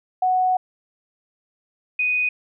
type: tone pair in turn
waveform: sine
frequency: 740 / 2489 Hz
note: F#5 / D#7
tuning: 0 / 0 cents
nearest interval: octave + major sixth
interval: 2100 cents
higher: second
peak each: -16 / -18 dBFS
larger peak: first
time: 0.22-0.57 / 1.99-2.29 s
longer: first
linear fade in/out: 5 ms
effects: none